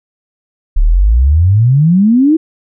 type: exponential sweep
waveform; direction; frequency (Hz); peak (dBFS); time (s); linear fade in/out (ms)
sine; up; 33.64 to 330; -5; 0.76-2.37; 10
effects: none